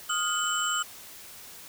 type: tone cluster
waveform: sine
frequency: 1245 / 1412 / 2996 / 7610 Hz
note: D#6 / F6 / F#7 / A#8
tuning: +1 / +19 / +21 / +35 cents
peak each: -31 dBFS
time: 0.09-0.83 s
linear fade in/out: 10 ms
effects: white hiss -46 dBFS RMS until 1.68 s